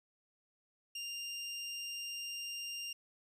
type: tone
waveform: 25% pulse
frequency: 2794 Hz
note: F7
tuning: in tune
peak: -36 dBFS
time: 0.95-2.93 s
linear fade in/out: 5 ms
effects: resampled to 32000 Hz